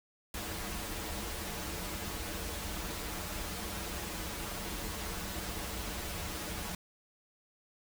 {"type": "noise with comb filter", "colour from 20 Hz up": "pink", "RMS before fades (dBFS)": -39, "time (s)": [0.34, 6.75], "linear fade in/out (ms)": 2, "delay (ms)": 7.7, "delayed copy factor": -0.7, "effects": []}